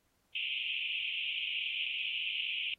pink band-pass noise, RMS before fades -36 dBFS, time 0.35-2.74 s, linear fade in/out 2 ms, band 2400 to 3200 Hz, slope 96 dB/octave, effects pink hiss -75 dBFS RMS until 2.78 s + AAC 48 kbps

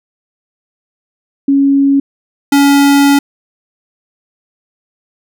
sine / square tone pair in turn, 277.2 / 281.7 Hz, C#4 / C#4, 0 / +28 cents, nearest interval unison, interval 28 cents, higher second, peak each -6 dBFS, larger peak neither, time 1.48-2 / 2.52-3.19 s, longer second, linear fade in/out 5 ms, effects none

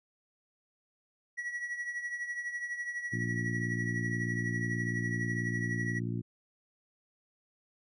triangle tone with tremolo, 1930 Hz, B6, 40 cents flat, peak -30 dBFS, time 1.37-6 s, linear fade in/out 20 ms, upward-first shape triangle, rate 12 Hz, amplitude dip 70%
harmonic tone, 58.27 Hz, A#1, in tune, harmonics 2 / 3 / 4 / 5 / 6, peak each -34 / -38 / -40 / -42 / -44 dBFS, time 3.12-6.22 s, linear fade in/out 20 ms
effects resampled to 22050 Hz

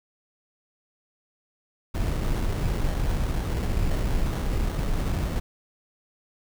brown noise with sample-and-hold, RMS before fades -25 dBFS, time 1.94-5.4 s, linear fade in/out 10 ms, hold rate 2450 Hz, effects none

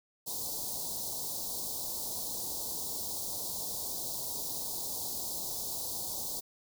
white band-stop noise, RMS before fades -37 dBFS, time 0.26-6.41 s, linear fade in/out 20 ms, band 970 to 3900 Hz, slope 48 dB/octave, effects none

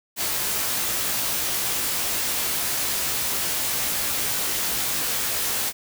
white noise with comb filter, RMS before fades -25 dBFS, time 0.16-5.73 s, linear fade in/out 50 ms, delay 17 ms, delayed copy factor +0.6, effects none

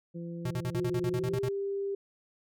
harmonic tone, 170 Hz, F3, 46 cents flat, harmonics 1 / 2 / 3, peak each -37 / -43 / -47 dBFS, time 0.14-1.37 s, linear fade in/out 20 ms
square tone bursts, 124.6 Hz, B2, 16 cents sharp, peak -31 dBFS, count 11, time 0.45-1.488 s, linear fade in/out 5 ms, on 58 ms, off 40 ms
sine tone with pitch glide, 359.5 to 396.6 Hz, F#4 to G4, -50 to +20 cents, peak -30 dBFS, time 0.75-1.95 s, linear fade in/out 5 ms, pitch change +170 cents, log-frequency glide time 1.09-1.37 s
effects none

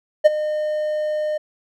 triangle tone with ADSR envelope, 609 Hz, D#5, 37 cents flat, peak -3 dBFS, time 0.24-1.38 s, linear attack 21 ms, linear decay 22 ms, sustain -15 dB, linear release 11 ms, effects none

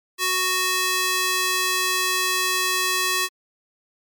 square tone with high-pass filter, 370 Hz, F#4, in tune, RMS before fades -22 dBFS, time 0.18-3.29 s, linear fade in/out 50 ms, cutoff 1400 Hz, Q 0.52, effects MP3 96 kbps

